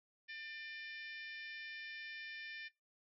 harmonic tone, 597 Hz, D5, 28 cents sharp, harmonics 3 / 4 / 5 / 6 / 7 / 8 / 9, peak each -48 / -51 / -59 / -58 / -63 / -62 / -61 dBFS, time 0.28-2.69 s, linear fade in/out 20 ms, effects noise-tail reverb RT60 0.2 s tail -20 dB re dry

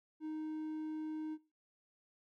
triangle tone, 311.1 Hz, D#4, in tune, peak -37 dBFS, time 0.2-1.38 s, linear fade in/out 50 ms, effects noise-tail reverb RT60 0.3 s tail -19 dB re dry

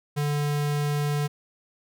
square tone, 146.4 Hz, D3, 5 cents flat, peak -24 dBFS, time 0.16-1.28 s, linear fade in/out 20 ms, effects none

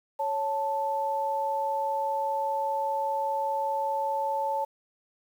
sine tone pair together, 555 / 880 Hz, C#5 / A5, +2 / 0 cents, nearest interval minor sixth, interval 798 cents, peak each -31 / -27 dBFS, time 0.19-4.65 s, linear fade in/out 10 ms, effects 9-bit

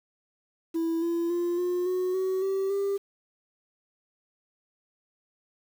sine tone with pitch steps, 329.6 / 338.5 / 347.6 / 356.9 / 366.6 / 376.4 / 386.6 / 397 Hz, E4 / E4 / F4 / F4 / F#4 / F#4 / G4 / G4, 0 / +46 / -8 / +38 / -16 / +30 / -24 / +22 cents, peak -22 dBFS, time 0.74-2.98 s, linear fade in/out 20 ms, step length 280 ms, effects tanh soft clip ceiling -24 dBFS + 8-bit

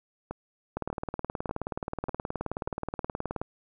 two click trains, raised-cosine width 1 ms, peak -17 / -20 dBFS, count 51 / 5, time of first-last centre 0.77-3.416 / 0.31-2.677 s, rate 18.9 / 1.69 Hz, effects none

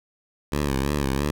10% pulse tone with vibrato, 70 Hz, C#2, 18 cents sharp, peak -14 dBFS, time 0.52-1.31 s, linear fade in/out 5 ms, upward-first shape sine, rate 3 Hz, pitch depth 95 cents each way, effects none

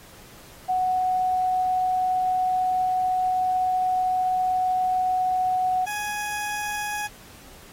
sine / 20% pulse tone pair in turn, 740 / 834.6 Hz, F#5 / G#5, 0 / +8 cents, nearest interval major second, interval 208 cents, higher second, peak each -20 / -22 dBFS, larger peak first, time 0.68-5.86 / 5.86-7.08 s, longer first, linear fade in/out 20 ms, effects pink hiss -48 dBFS RMS until 7.72 s + AAC 48 kbps

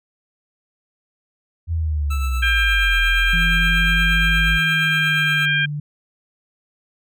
sine linear two-way sweep, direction down then up, 85 to 41.85 to 52.7 Hz, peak -18 dBFS, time 1.67-4.6 s, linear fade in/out 50 ms, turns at 3 s
25% pulse tone with tremolo, 1318.5 Hz, E6, in tune, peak -23 dBFS, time 2.1-5.46 s, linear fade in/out 10 ms, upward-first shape triangle, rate 8.5 Hz, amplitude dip 55%
harmonic tone, 799 Hz, G5, 33 cents sharp, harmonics 2 / 3 / 4, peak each -18 / -22 / -24 dBFS, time 2.42-5.66 s, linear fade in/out 10 ms
sine tone with pitch glide, 168.5 to 147.54 Hz, E3 to D3, +38 to +8 cents, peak -23 dBFS, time 3.33-5.8 s, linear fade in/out 5 ms, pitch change -230 cents, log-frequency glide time 4.03-5.68 s
effects none

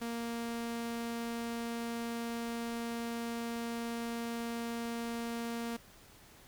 sawtooth tone, 233.1 Hz, A#3, in tune, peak -32 dBFS, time 0.01-5.77 s, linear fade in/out 10 ms, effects pink hiss -58 dBFS RMS until 6.47 s

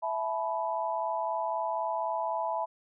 sine chord, E suspended fourth, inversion none, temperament equal with one note detuned, 659.3 / 863.9 / 987.8 Hz, E5 / A5 / B5, 0 / -32 / 0 cents, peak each -33 dBFS, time 0.02-2.66 s, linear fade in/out 20 ms, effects none

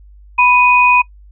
sine tone pair together, 987.8 / 2489 Hz, B5 / D#7, 0 / 0 cents, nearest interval octave + major third, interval 1600 cents, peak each -10 dBFS, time 0.38-1.02 s, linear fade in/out 10 ms, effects noise-tail reverb RT60 0.1 s tail -22 dB re dry + added 50 Hz sine -38 dBFS peak until 1.31 s

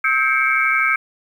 sine tone cluster, 1288 / 1579 / 2167 / 2299 Hz, E6 / G6 / C#7 / D7, -41 / +12 / -40 / -37 cents, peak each -20 dBFS, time 0.04-0.96 s, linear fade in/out 5 ms, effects 8-bit

